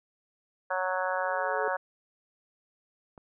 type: harmonic tone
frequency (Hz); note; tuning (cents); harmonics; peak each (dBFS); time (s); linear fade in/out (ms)
185; F#3; 0; 3 / 4 / 5 / 6 / 7 / 8 / 9; -32 / -35 / -34 / -36 / -39 / -35 / -37; 0.7-1.77; 10
type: tone with exponential growth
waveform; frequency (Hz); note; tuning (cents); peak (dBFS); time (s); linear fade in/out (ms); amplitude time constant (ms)
sine; 431.5; A4; -34; -29; 0.89-1.68; 2; 170
type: click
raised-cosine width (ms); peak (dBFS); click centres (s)
1; -34; 3.178
effects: none